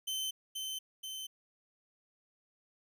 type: tone with echo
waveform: sawtooth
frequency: 3076 Hz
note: G7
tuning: 33 cents flat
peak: -31 dBFS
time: 0.07-0.31 s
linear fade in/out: 10 ms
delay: 480 ms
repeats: 2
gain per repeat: -3 dB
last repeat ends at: 1.27 s
effects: none